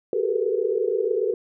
sine tone cluster, 376.8 / 403.3 / 433.9 / 451.1 / 489.7 Hz, F#4 / G4 / A4 / A4 / B4, +32 / +49 / -24 / +43 / -15 cents, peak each -27 dBFS, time 0.13-1.34 s, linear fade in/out 2 ms, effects none

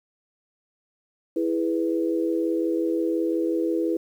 sine chord, E major, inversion none, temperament equal, 329.6 / 415.3 / 493.9 Hz, E4 / G#4 / B4, 0 / 0 / 0 cents, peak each -23 / -29 / -28 dBFS, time 1.36-3.97 s, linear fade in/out 5 ms, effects 9-bit

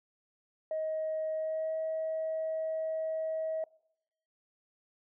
sine tone with pitch glide, 630 to 638.1 Hz, D#5 to D#5, +21 to +44 cents, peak -30 dBFS, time 0.71-3.64 s, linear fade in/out 2 ms, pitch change +23 cents, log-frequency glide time 1.34-1.75 s, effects noise-tail reverb RT60 0.8 s tail -24 dB re dry + tanh soft clip ceiling -27 dBFS

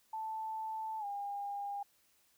sine tone with pitch glide, 880 to 807 Hz, A5 to G#5, 0 to -50 cents, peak -37 dBFS, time 0.13-1.83 s, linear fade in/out 5 ms, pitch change -150 cents, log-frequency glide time 0.99-1.05 s, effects white hiss -71 dBFS RMS until 2.37 s

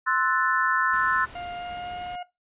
sine chord, F# half-diminished seventh, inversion second, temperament equal, 1046.5 / 1318.5 / 1480 / 1760 Hz, C6 / E6 / F#6 / A6, 0 / 0 / 0 / 0 cents, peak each -26 dBFS, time 0.06-1.26 s, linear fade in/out 20 ms
pink noise, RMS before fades -45 dBFS, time 0.93-2.16 s, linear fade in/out 5 ms
40% pulse tone with pitch glide, 705 to 715.3 Hz, F5 to F5, +16 to +41 cents, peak -32 dBFS, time 1.35-2.23 s, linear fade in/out 5 ms, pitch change +25 cents, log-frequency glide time 1.54-2.01 s
effects noise-tail reverb RT60 0.2 s tail -18 dB re dry + resampled to 8000 Hz

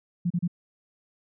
sine tone bursts, 174.61 Hz, F3, in tune, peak -22 dBFS, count 3, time 0.25-0.478 s, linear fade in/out 10 ms, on 54 ms, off 33 ms, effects none

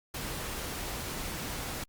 pink noise, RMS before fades -37 dBFS, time 0.14-1.84 s, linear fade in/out 5 ms, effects Opus 48 kbps

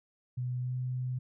sine tone with pitch glide, 124.9 to 126.72 Hz, B2 to B2, +20 to +45 cents, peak -31 dBFS, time 0.37-1.19 s, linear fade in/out 10 ms, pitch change +25 cents, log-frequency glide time 0.6-0.74 s, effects none

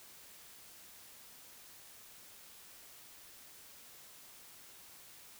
silence, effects white hiss -56 dBFS RMS until 5.39 s

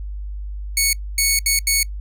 10% pulse tone bursts at uneven times, 2217 Hz, C#7, in tune, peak -6 dBFS, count 4, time 0.77-0.93 / 1.18-1.39 / 1.46-1.59 / 1.67-1.83 s, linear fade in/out 2 ms, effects noise-tail reverb RT60 0.1 s tail -24 dB re dry + added 50 Hz sine -26 dBFS peak until 2 s

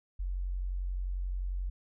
sine tone, 45.67 Hz, F#1, 22 cents flat, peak -31 dBFS, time 0.19-1.7 s, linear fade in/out 10 ms, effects none

